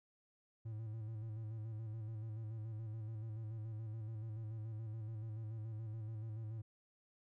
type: tone with vibrato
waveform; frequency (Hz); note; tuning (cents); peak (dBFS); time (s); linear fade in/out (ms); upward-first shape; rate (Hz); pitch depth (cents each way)
triangle; 110; A2; 0; -40; 0.65-6.62; 10; square; 7; 44
effects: none